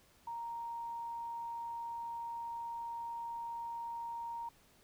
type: tone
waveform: sine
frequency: 932.3 Hz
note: A#5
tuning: in tune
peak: -39 dBFS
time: 0.27-4.49 s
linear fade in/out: 5 ms
effects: pink hiss -66 dBFS RMS until 4.83 s